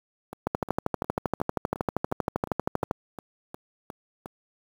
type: two click trains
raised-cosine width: 1 ms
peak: -10 / -23 dBFS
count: 32 / 12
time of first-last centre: 0.47-2.911 / 0.33-4.259 s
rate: 12.7 / 2.8 Hz
effects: high-pass 80 Hz 12 dB/octave + 7-bit